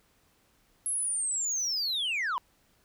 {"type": "linear sweep", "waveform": "sine", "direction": "down", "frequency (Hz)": [11030, 931], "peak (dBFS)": -25, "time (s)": [0.86, 2.38], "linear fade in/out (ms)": 0, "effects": ["tanh soft clip ceiling -27 dBFS", "pink hiss -67 dBFS RMS until 2.84 s"]}